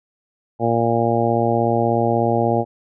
harmonic tone, 116.54 Hz, A#2, in tune, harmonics 1 / 2 / 3 / 4 / 5 / 6 / 7, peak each -23 / -23 / -23 / -23 / -23 / -23 / -23 dBFS, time 0.59-2.65 s, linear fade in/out 50 ms, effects none

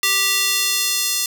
square tone with high-pass filter sweep, 392 Hz, G4, in tune, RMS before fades -19 dBFS, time 0.03-1.26 s, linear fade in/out 2 ms, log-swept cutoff 2400 to 5000 Hz, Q 0.91, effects none

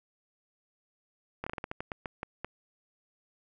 slowing click train, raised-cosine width 0.5 ms, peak -20 dBFS, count 12, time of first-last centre 1.44-2.446 s, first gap 25 ms, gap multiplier 1.24, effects none

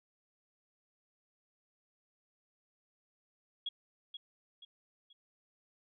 sine tone with echo, 3322 Hz, G#7, in tune, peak -34 dBFS, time 3.66-3.69 s, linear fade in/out 5 ms, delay 480 ms, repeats 3, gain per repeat -8 dB, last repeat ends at 5.13 s, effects none

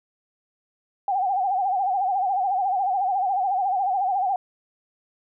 sine tone with vibrato, 767 Hz, G5, 38 cents flat, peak -20 dBFS, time 1.08-4.36 s, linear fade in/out 2 ms, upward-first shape sine, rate 14 Hz, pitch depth 100 cents each way, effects none

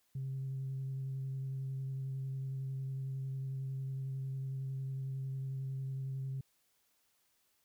sine tone with vibrato, 133.8 Hz, C3, 39 cents sharp, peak -35 dBFS, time 0.15-6.41 s, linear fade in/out 5 ms, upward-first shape square, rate 11 Hz, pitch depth 10 cents each way, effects tanh soft clip ceiling -33 dBFS + white hiss -75 dBFS RMS until 7.64 s

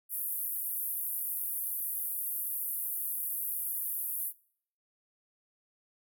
pink band-pass noise, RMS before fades -35 dBFS, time 0.09-4.33 s, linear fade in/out 50 ms, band 11000 to 16000 Hz, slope 48 dB/octave, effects noise-tail reverb RT60 0.6 s tail -23 dB re dry

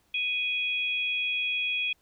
sine tone pair together, 2489 / 3322 Hz, D#7 / G#7, 0 / 0 cents, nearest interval perfect fourth, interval 500 cents, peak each -27 / -32 dBFS, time 0.14-1.93 s, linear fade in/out 5 ms, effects pink hiss -68 dBFS RMS until 2.01 s

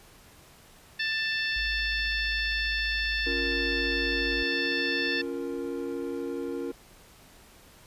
harmonic tone, 885 Hz, A5, 10 cents sharp, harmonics 2 / 3 / 4 / 5 / 6, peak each -29 / -33 / -35 / -37 / -39 dBFS, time 0.99-5.22 s, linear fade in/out 10 ms
sine tone, 52.1 Hz, G#1, 6 cents sharp, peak -34 dBFS, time 1.56-4.43 s, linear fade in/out 5 ms
triangle chord, Bb minor, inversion first, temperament equal, 277.2 / 349.2 / 466.2 Hz, Db4 / F4 / Bb4, 0 / 0 / 0 cents, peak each -33 dBFS, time 3.26-6.72 s, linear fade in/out 10 ms
effects pink hiss -54 dBFS RMS until 7.86 s + resampled to 32000 Hz

